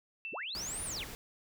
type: tone with exponential decay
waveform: sine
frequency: 2670 Hz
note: E7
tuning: 22 cents sharp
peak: -36 dBFS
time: 0.25-0.71 s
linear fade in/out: 0 ms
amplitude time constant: 100 ms
type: linear two-way sweep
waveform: sine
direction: up then down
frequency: 75.8 to 9930 to 1451 Hz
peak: -37 dBFS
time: 0.32-1.05 s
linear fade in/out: 20 ms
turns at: 0.84 s
type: noise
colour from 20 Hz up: pink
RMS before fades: -45 dBFS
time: 0.55-1.15 s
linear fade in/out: 0 ms
effects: none